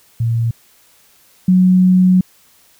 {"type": "tone pair in turn", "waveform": "sine", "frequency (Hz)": [115.6, 183.97], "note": ["A#2", "F#3"], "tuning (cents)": [-14, -10], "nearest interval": "minor sixth", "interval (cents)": 804, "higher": "second", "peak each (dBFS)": [-13, -7], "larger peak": "second", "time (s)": [[0.2, 0.51], [1.48, 2.21]], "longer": "second", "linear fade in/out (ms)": 5, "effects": ["white hiss -51 dBFS RMS until 2.79 s"]}